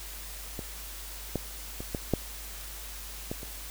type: clicks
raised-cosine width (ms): 2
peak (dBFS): -22 / -15 / -24 / -17 / -10 / -19 / -28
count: 7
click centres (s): 0.592 / 1.357 / 1.805 / 1.948 / 2.137 / 3.315 / 3.431
effects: added 50 Hz sine -43 dBFS peak until 3.7 s + white hiss -43 dBFS RMS until 3.7 s